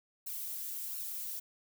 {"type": "noise with flanger", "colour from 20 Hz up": "violet", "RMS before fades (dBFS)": -40, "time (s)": [0.26, 1.4], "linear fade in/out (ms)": 10, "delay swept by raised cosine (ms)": [0.72, 3.82], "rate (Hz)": 1.4, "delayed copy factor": 0.75, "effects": []}